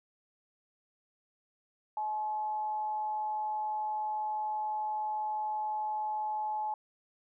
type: tone with frequency modulation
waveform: sine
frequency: 854 Hz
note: G#5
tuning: 48 cents sharp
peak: -31 dBFS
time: 1.97-6.74 s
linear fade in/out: 2 ms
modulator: 215 Hz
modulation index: 0.2
effects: none